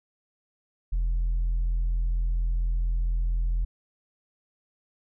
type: tone with tanh clipping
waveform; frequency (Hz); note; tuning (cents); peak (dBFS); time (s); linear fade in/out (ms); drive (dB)
sine; 42.16; E1; +40; -23; 0.92-3.65; 10; 1
effects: none